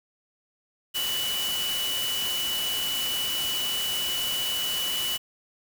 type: tone in noise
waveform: sine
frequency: 2960 Hz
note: F#7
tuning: in tune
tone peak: -27 dBFS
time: 0.94-5.18 s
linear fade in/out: 20 ms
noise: white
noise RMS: -32 dBFS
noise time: 0.94-5.18 s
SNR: +2 dB
effects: none